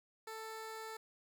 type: tone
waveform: 15% pulse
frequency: 442.1 Hz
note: A4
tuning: 8 cents sharp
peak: -38 dBFS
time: 0.27-0.97 s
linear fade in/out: 5 ms
effects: none